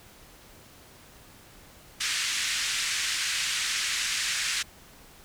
pink band-pass noise, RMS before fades -29 dBFS, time 2-4.63 s, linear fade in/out 10 ms, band 1700 to 8400 Hz, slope 24 dB/octave, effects pink hiss -52 dBFS RMS until 5.24 s

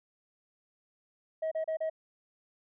sine tone bursts, 637 Hz, D#5, 41 cents sharp, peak -27 dBFS, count 4, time 1.42-1.899 s, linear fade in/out 10 ms, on 95 ms, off 33 ms, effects tanh soft clip ceiling -28 dBFS

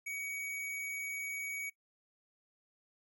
square tone, 2255 Hz, C#7, 29 cents sharp, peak -39 dBFS, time 0.06-1.7 s, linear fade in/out 10 ms, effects noise-tail reverb RT60 0.1 s tail -18 dB re dry

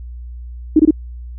sine tone bursts, 311.1 Hz, D#4, in tune, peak -5 dBFS, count 3, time 0.76-0.909 s, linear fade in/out 5 ms, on 35 ms, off 22 ms, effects added 60 Hz sine -28 dBFS peak until 1.38 s

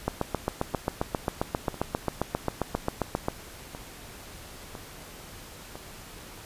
two click trains, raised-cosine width 1 ms, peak -11 / -24 dBFS, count 25 / 6, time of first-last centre 0.08-3.284 / 0.74-5.755 s, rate 7.49 / 0.997 Hz, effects pink hiss -45 dBFS RMS until 6.45 s + resampled to 32000 Hz

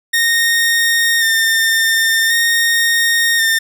sawtooth tone with vibrato, 1829 Hz, A#6, 33 cents flat, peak -8 dBFS, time 0.13-3.59 s, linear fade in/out 10 ms, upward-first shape square, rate 0.46 Hz, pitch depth 20 cents each way, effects none

